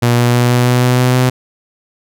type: tone with pitch steps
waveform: sawtooth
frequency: 120 / 120.97 / 121.96 / 122.95 / 123.95 / 124.95 / 125.97 / 126.99 Hz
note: B2 / B2 / B2 / B2 / B2 / B2 / B2 / B2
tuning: -49 / -35 / -21 / -7 / +7 / +21 / +35 / +49 cents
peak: -5 dBFS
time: 0.02-1.3 s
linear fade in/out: 10 ms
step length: 160 ms
effects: none